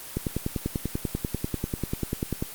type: click train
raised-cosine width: 3 ms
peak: -13 dBFS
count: 24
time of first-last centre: 0.17-2.425 s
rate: 10.2 Hz
effects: white hiss -40 dBFS RMS until 2.54 s + Opus 24 kbps